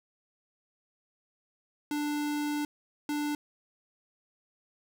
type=tone bursts at uneven times; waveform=square; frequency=295 Hz; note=D4; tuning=8 cents sharp; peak=-30 dBFS; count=2; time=1.91-2.65 / 3.09-3.35 s; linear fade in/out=2 ms; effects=10-bit